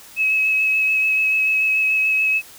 sine tone with vibrato, 2572 Hz, E7, 43 cents flat, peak -15 dBFS, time 0.16-2.42 s, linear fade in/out 50 ms, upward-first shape sine, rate 6.9 Hz, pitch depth 16 cents each way, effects white hiss -43 dBFS RMS until 2.58 s

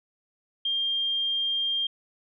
sine tone, 3200 Hz, G7, 35 cents sharp, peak -24 dBFS, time 0.65-1.87 s, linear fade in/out 5 ms, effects none

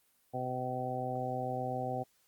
harmonic tone, 127.2 Hz, C3, 48 cents flat, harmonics 1 / 2 / 3 / 4 / 5 / 6, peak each -40 / -42 / -45 / -40 / -41 / -37 dBFS, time 0.33-2.04 s, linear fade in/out 20 ms, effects white hiss -71 dBFS RMS until 2.27 s + Opus 32 kbps

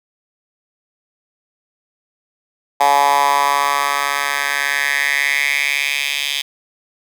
10% pulse tone with high-pass filter sweep, 141.8 Hz, C#3, 40 cents sharp, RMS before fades -17 dBFS, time 2.8-6.42 s, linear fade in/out 10 ms, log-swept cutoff 820 to 3000 Hz, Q 4.2, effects none

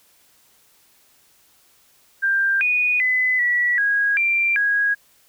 sine tone with pitch steps, 1587 / 2470 / 2014 / 1943 / 1645 / 2365 / 1649 Hz, G6 / D#7 / B6 / B6 / G#6 / D7 / G#6, +21 / -13 / +33 / -29 / -17 / +12 / -13 cents, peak -16 dBFS, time 2.22-4.95 s, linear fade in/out 20 ms, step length 390 ms, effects white hiss -57 dBFS RMS until 5.28 s

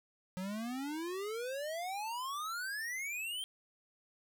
square exponential sweep, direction up, 180 to 3200 Hz, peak -38 dBFS, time 0.37-3.44 s, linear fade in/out 0 ms, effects none

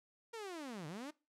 sawtooth linear two-way sweep, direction down then up, 472.4 to 142.3 to 313.8 Hz, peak -40 dBFS, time 0.33-1.11 s, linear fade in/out 10 ms, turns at 0.87 s, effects noise-tail reverb RT60 0.3 s tail -23 dB re dry + low-pass 10000 Hz 12 dB/octave

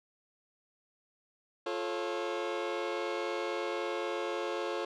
sawtooth chord, F augmented, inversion none, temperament just, 349.2 / 436.5 / 545.7 Hz, F4 / A4 / C#5, 0 / -14 / -27 cents, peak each -33 dBFS, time 1.66-4.85 s, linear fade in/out 5 ms, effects low-pass 4000 Hz 12 dB/octave

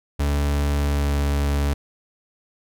40% pulse tone with pitch glide, 72 to 71.3 Hz, D2 to C#2, -34 to +49 cents, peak -18 dBFS, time 0.19-1.74 s, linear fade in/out 10 ms, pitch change -17 cents, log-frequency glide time 0.79-1.12 s, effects none

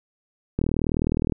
click train, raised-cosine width 3 ms, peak -10 dBFS, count 30, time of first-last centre 0.59-1.322 s, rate 39.6 Hz, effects none

